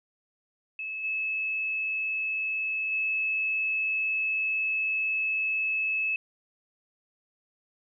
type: tone with level steps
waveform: sine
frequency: 2598 Hz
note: E7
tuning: 26 cents flat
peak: -32 / -27 / -25 dBFS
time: 0.79-6.16 s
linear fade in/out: 2 ms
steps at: 1.03 / 2.91 s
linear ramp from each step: 20 ms
effects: none